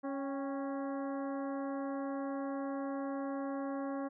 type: harmonic tone with a mistuned harmonic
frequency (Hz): 276.2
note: C#4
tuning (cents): -6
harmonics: 1 / 2 / 3 / 4 / 5 / 6 / 7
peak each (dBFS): -37 / -41 / -46 / -47 / -54 / -55 / -61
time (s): 0.03-4.09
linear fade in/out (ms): 20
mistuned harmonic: 3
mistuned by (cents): -60
effects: none